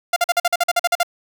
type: tone bursts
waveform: sawtooth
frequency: 697 Hz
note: F5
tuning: 4 cents flat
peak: -10 dBFS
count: 12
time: 0.13-1.032 s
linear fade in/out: 5 ms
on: 33 ms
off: 46 ms
effects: none